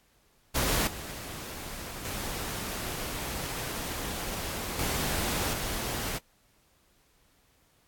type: noise with level steps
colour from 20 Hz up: pink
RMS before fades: -27 / -40 / -35 / -30 / -33 dBFS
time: 0.54-6.19 s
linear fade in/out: 20 ms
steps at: 0.87 / 2.05 / 4.79 / 5.53 s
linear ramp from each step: 2 ms
effects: pink hiss -66 dBFS RMS until 7.87 s + AAC 64 kbps